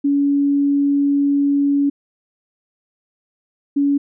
sine tone pair in turn, 282.9 / 282.9 Hz, C#4 / C#4, +35 / +35 cents, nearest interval unison, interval 0 cents, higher neither, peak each -13 dBFS, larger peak neither, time 0.04-1.9 / 3.76-3.98 s, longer first, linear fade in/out 10 ms, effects none

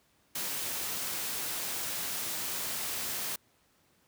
white noise, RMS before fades -35 dBFS, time 0.35-3.36 s, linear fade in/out 5 ms, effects pink hiss -68 dBFS RMS until 4.07 s + high-pass 80 Hz 12 dB/octave

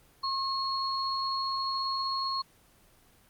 sine tone pair together, 1077 / 4308 Hz, C6 / C8, +50 / +50 cents, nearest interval 2 octaves, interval 2400 cents, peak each -30 / -32 dBFS, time 0.23-2.42 s, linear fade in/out 10 ms, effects pink hiss -61 dBFS RMS until 3.29 s + Opus 24 kbps

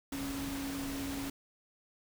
sine tone in noise, 275.6 Hz, C#4, 10 cents flat, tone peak -37 dBFS, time 0.12-1.3 s, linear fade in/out 5 ms, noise pink, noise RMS -42 dBFS, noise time 0.12-1.3 s, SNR +2 dB, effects none

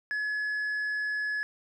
sine tone with tanh clipping, 1700 Hz, G#6, 40 cents sharp, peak -29 dBFS, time 0.11-1.43 s, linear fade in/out 0 ms, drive 3 dB, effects none

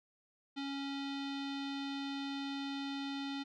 square tone with low-pass filter, 277.2 Hz, C#4, in tune, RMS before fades -40 dBFS, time 0.56-3.44 s, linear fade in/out 20 ms, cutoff 3800 Hz, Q 3.7, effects none

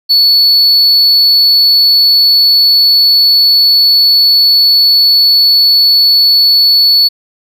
triangle tone, 4430 Hz, C#8, 2 cents flat, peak -3 dBFS, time 0.09-7.09 s, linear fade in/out 20 ms, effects none

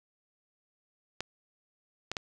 clicks, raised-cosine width 0.2 ms, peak -16 dBFS, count 3, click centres 1.206 / 2.116 / 2.168 s, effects none

